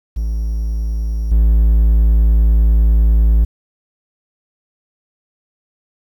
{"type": "tone with level steps", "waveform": "triangle", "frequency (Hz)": 55, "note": "A1", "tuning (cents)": 0, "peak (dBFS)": [-14, -6], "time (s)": [0.16, 3.45], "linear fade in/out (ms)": 10, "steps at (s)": 1.31, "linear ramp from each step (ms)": 10, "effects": ["8-bit"]}